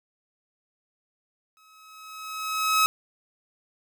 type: tone with exponential growth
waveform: sawtooth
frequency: 1281 Hz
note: E6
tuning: 50 cents flat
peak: -13 dBFS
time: 1.57-2.86 s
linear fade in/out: 0 ms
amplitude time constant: 280 ms
effects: none